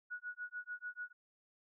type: tone with tremolo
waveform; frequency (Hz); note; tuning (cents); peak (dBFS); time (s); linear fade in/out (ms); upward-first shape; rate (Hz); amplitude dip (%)
sine; 1462; F#6; -21; -39; 0.1-1.13; 20; sine; 6.8; 100
effects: none